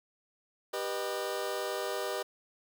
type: chord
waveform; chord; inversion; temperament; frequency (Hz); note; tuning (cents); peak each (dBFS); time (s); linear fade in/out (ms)
sawtooth; G augmented; none; just; 392 / 490 / 612.5; G4 / B4 / D#5; 0 / -14 / -27; -33; 0.73-2.23; 10
effects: 11-bit